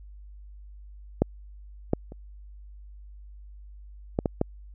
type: clicks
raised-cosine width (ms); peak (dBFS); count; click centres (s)
2; -6 / -8 / -28 / -10 / -10 / -9; 6; 1.22 / 1.934 / 2.121 / 4.189 / 4.258 / 4.414
effects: added 50 Hz sine -43 dBFS peak until 4.74 s